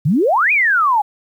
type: exponential two-way sweep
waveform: sine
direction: up then down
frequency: 130 to 2527 to 804 Hz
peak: -11 dBFS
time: 0.05-1.02 s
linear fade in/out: 10 ms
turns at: 0.52 s
effects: 8-bit